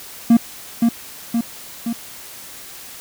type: tone with echo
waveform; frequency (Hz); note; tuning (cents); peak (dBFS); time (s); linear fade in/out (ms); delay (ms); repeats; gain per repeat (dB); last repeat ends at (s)
triangle; 232.5; A#3; -4; -5; 0.3-0.37; 5; 520; 3; -4; 1.93
effects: white hiss -37 dBFS RMS until 3 s